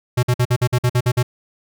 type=tone bursts; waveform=square; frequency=123.47 Hz; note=B2; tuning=in tune; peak=-14 dBFS; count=10; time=0.17-1.23 s; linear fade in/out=10 ms; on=61 ms; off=50 ms; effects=none